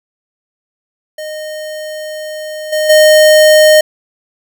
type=tone with level steps; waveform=square; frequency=616 Hz; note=D#5; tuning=17 cents flat; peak=-22 / -12 / -4 dBFS; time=1.18-3.81 s; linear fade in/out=5 ms; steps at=2.72 / 2.89 s; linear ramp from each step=10 ms; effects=none